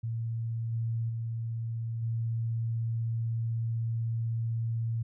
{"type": "tone with level steps", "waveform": "sine", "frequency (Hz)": 114.5, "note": "A#2", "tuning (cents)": -31, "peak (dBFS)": [-30, -28, -31, -28], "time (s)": [0.03, 5.03], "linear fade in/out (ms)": 10, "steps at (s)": [0.72, 1.09, 2.02], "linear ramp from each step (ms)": 10, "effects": []}